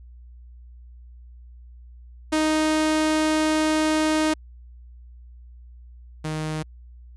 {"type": "tone pair in turn", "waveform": "sawtooth", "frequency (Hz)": [311.1, 155.55], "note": ["D#4", "D#3"], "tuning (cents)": [0, 0], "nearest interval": "octave", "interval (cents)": 1200, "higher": "first", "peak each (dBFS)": [-15, -22], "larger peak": "first", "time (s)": [[2.32, 4.34], [6.24, 6.63]], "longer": "first", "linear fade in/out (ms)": 10, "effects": ["added 60 Hz sine -42 dBFS peak until 7.16 s", "resampled to 24000 Hz"]}